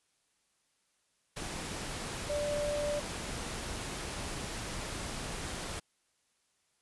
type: tone in noise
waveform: sine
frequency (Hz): 587.3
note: D5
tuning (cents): 0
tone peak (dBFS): -31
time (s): 2.29-3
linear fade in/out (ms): 10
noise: pink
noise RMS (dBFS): -39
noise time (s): 1.36-5.8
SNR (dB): +5
effects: white hiss -75 dBFS RMS until 6.81 s + resampled to 24000 Hz